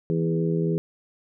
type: harmonic tone with a mistuned harmonic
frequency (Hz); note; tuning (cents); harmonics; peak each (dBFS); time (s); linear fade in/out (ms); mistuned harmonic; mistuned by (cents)
82.41; E2; 0; 2 / 3 / 4 / 5 / 6; -23 / -35 / -30 / -27 / -35; 0.1-0.78; 0; 3; -16
effects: none